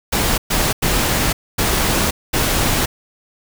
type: noise bursts at uneven times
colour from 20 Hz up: pink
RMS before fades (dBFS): -17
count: 5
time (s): 0.12-0.38 / 0.5-0.73 / 0.82-1.33 / 1.58-2.11 / 2.33-2.86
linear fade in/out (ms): 10
effects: none